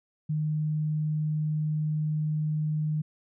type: tone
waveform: sine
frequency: 153.3 Hz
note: D#3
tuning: 25 cents flat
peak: -25 dBFS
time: 0.29-3.02 s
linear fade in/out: 10 ms
effects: none